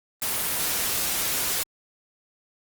white noise, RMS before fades -26 dBFS, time 0.22-1.63 s, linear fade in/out 0 ms, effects Opus 24 kbps

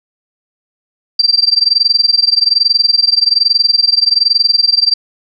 sine tone with amplitude modulation, 4699 Hz, D8, in tune, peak -4 dBFS, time 1.19-4.94 s, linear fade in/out 5 ms, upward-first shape sine, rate 21.2 Hz, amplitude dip 95%, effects none

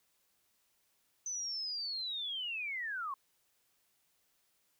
sine linear sweep, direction down, 6140 to 1049 Hz, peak -36 dBFS, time 1.26-3.14 s, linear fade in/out 2 ms, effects white hiss -75 dBFS RMS until 4.79 s

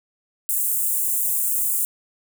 white high-pass noise, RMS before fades -22 dBFS, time 0.49-1.85 s, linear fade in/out 0 ms, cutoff 7600 Hz, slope 48 dB/octave, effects none

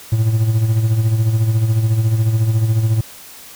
triangle tone with tremolo, 111.1 Hz, A2, 17 cents sharp, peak -8 dBFS, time 0.12-3.01 s, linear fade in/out 5 ms, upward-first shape sine, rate 14 Hz, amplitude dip 55%, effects white hiss -38 dBFS RMS until 3.55 s

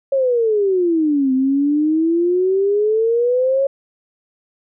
sine exponential two-way sweep, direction down then up, 554.4 to 258 to 554.4 Hz, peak -13 dBFS, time 0.12-3.67 s, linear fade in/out 5 ms, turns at 1.33 s, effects none

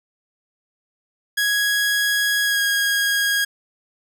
sawtooth tone with pitch glide, 1661.2 to 1639.3 Hz, G#6 to G#6, 0 to -23 cents, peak -14 dBFS, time 1.37-3.45 s, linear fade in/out 10 ms, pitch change -23 cents, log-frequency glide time 2.44-2.61 s, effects none

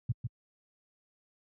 sine tone with echo, 118.2 Hz, A#2, 24 cents sharp, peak -25 dBFS, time 0.09-0.12 s, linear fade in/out 5 ms, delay 150 ms, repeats 1, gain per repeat -5 dB, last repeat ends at 0.27 s, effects high-pass 60 Hz 12 dB/octave

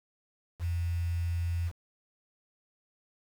sine tone with quantisation, 85.7 Hz, F2, 32 cents flat, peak -28 dBFS, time 0.59-1.72 s, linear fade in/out 50 ms, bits 8, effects none

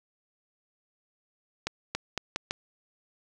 accelerating click train, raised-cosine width 0.2 ms, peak -12 dBFS, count 5, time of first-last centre 1.67-2.509 s, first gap 280 ms, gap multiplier 0.81, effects none

